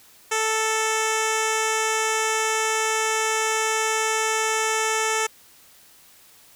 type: tone with low-pass filter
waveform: 10% pulse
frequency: 440.2 Hz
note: A4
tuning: 1 cent sharp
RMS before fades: -23 dBFS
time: 0.31-5.27 s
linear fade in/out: 10 ms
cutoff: 8300 Hz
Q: 2.5
effects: white hiss -52 dBFS RMS until 6.55 s